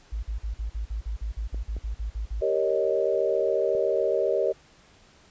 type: tone bursts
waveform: sine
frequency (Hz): 53.9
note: A1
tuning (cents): -35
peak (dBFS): -27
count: 15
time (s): 0.12-2.414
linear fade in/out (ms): 10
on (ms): 110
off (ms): 46
type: clicks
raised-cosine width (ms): 2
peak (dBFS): -28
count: 3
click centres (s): 1.545 / 1.766 / 3.751
type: chord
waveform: sine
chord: Eb dominant seventh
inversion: first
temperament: equal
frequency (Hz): 392 / 466.2 / 554.4 / 622.3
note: G4 / Bb4 / Db5 / Eb5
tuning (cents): 0 / 0 / 0 / 0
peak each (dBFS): -27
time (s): 2.41-4.53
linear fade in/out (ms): 20
effects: pink hiss -56 dBFS RMS until 5.3 s + resampled to 16000 Hz